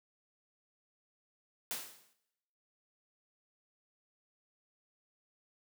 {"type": "noise with exponential decay", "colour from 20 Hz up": "white", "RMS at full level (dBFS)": -36, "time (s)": [1.71, 2.13], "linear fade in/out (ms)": 0, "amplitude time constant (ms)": 91, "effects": ["noise-tail reverb RT60 0.9 s tail -18 dB re dry", "high-pass 150 Hz 12 dB/octave"]}